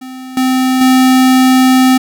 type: tone with level steps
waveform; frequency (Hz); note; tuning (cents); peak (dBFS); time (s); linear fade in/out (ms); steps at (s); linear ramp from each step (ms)
square; 258.4; C4; -21; -26 / -10 / -6; 0.01-1.98; 10; 0.37 / 0.81; 2
effects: none